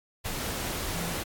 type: tone in noise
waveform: sine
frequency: 170.3 Hz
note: F3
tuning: 43 cents flat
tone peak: -33 dBFS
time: 0.93-1.14 s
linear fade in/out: 20 ms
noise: pink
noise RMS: -33 dBFS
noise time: 0.24-1.24 s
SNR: -3 dB
effects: AAC 64 kbps